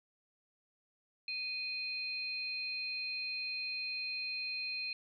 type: tone pair together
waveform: sine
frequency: 2484 / 4178 Hz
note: D#7 / C8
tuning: -3 / -3 cents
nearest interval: major sixth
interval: 900 cents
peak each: -38 / -40 dBFS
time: 1.28-4.93 s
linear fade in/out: 2 ms
effects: none